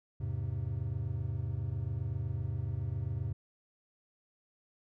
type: chord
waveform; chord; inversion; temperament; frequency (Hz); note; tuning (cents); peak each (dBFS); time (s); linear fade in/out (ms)
triangle; E augmented; none; equal with one note detuned; 82.41 / 103.29 / 130.81; E2 / G#2 / B#2; 0 / -9 / 0; -37 / -34 / -35; 0.2-3.33; 10
effects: none